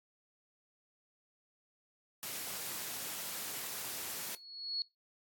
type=high-pass noise; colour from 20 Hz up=white; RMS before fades=-41 dBFS; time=2.23-4.35 s; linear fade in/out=0 ms; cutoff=110 Hz; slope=12 dB/octave
type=tone with exponential growth; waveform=sine; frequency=4357 Hz; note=C#8; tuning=31 cents flat; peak=-31 dBFS; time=4.03-4.82 s; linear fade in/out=1 ms; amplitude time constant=170 ms
effects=noise-tail reverb RT60 0.2 s tail -21 dB re dry + AAC 64 kbps